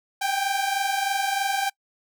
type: tone pair together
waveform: sawtooth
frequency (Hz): 776.8 / 800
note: G5 / G5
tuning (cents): -16 / +35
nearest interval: minor second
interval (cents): 51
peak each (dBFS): -22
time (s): 0.21-1.7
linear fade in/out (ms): 10
effects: noise-tail reverb RT60 0.1 s tail -26 dB re dry